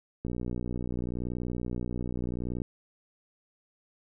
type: click train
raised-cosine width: 3 ms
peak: -21 dBFS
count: 145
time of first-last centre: 0.25-2.618 s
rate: 60.8 Hz
effects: none